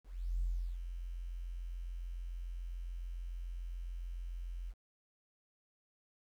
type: tone with ADSR envelope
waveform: sine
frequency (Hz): 43.5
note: F1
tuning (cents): -6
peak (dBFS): -30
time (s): 0.04-4.74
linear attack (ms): 370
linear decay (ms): 360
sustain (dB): -9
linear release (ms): 48
effects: tanh soft clip ceiling -27 dBFS + 11-bit